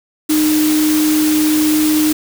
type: tone in noise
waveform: sine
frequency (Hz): 307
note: D#4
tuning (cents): -23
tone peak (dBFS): -11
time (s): 0.29-2.13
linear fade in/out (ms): 10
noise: white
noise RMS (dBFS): -21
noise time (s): 0.29-2.13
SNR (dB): +7
effects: none